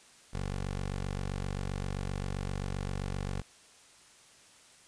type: tone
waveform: 15% pulse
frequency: 47.63 Hz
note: G1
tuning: 49 cents flat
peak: -27 dBFS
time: 0.33-3.42 s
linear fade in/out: 10 ms
effects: white hiss -58 dBFS RMS until 4.87 s + resampled to 22050 Hz